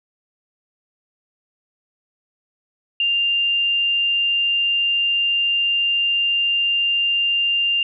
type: tone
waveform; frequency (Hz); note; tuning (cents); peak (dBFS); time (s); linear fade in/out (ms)
sine; 2794; F7; 0; -16; 3-7.83; 2
effects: none